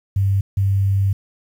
sine tone pair in turn, 98 / 98 Hz, G2 / G2, 0 / 0 cents, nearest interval unison, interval 0 cents, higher neither, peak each -14 dBFS, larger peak neither, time 0.16-0.41 / 0.57-1.13 s, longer second, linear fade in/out 5 ms, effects 8-bit

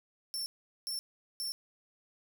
sawtooth tone bursts, 5410 Hz, E8, 44 cents sharp, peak -32 dBFS, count 3, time 0.34-1.52 s, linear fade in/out 0 ms, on 120 ms, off 410 ms, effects 12-bit

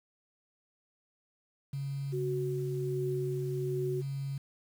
sine tone with pitch glide, 138.59 to 137.63 Hz, C#3 to C#3, 0 to -12 cents, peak -33 dBFS, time 1.73-4.38 s, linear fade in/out 5 ms, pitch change -12 cents, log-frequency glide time 2.18-3.02 s
sine tone with tremolo, 370 Hz, F#4, in tune, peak -31 dBFS, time 2.12-4.02 s, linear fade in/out 20 ms, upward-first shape triangle, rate 1.3 Hz, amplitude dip 40%
effects 9-bit

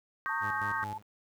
sine chord, Eb dominant seventh, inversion third, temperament equal, 1108.7 / 1244.5 / 1568 / 1864.7 Hz, Db6 / Eb6 / G6 / Bb6, 0 / 0 / 0 / 0 cents, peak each -36 / -38 / -34 / -39 dBFS, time 0.26-0.84 s, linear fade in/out 0 ms
sine tone with vibrato, 882 Hz, A5, 4 cents sharp, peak -36 dBFS, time 0.29-0.98 s, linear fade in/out 5 ms, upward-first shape triangle, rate 2.9 Hz, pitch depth 73 cents each way
sawtooth tone with tremolo, 103.3 Hz, G#2, 9 cents flat, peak -36 dBFS, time 0.4-1.04 s, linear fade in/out 50 ms, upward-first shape square, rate 4.7 Hz, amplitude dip 75%
effects 10-bit

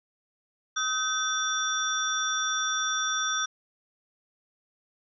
sine tone cluster, 1273 / 1530 / 3510 / 5720 Hz, D#6 / G6 / A7 / F8, +39 / -42 / -5 / +41 cents, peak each -31 dBFS, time 0.76-3.46 s, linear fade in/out 10 ms, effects none

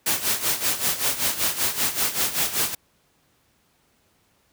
white noise with tremolo, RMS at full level -21 dBFS, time 0.06-2.75 s, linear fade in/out 5 ms, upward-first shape sine, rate 5.2 Hz, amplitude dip 75%, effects pink hiss -64 dBFS RMS until 4.52 s + high-pass 60 Hz 12 dB/octave

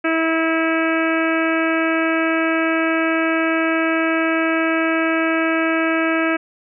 harmonic tone, 324.7 Hz, E4, 26 cents flat, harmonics 1 / 2 / 3 / 4 / 5 / 6 / 7 / 8 / 9, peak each -19 / -23 / -33 / -25 / -24 / -31 / -26 / -29 / -39 dBFS, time 0.04-6.37 s, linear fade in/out 10 ms, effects none

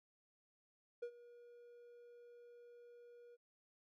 triangle tone with ADSR envelope, 478.9 Hz, A#4, 47 cents sharp, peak -38 dBFS, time 1.02-3.37 s, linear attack 10 ms, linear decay 74 ms, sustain -18 dB, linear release 31 ms, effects none

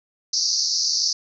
white band-pass noise, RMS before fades -22 dBFS, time 0.33-1.13 s, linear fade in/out 5 ms, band 4400 to 6000 Hz, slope 96 dB/octave, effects none

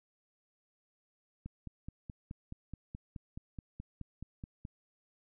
click train, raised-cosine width 5 ms, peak -30 dBFS, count 16, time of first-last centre 1.46-4.651 s, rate 4.7 Hz, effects none

